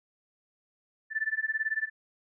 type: tone with tremolo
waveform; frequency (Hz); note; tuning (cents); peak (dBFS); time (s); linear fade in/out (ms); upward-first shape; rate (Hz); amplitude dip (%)
sine; 1761; A6; +1; -24; 1.1-1.9; 50; sine; 18; 95
effects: none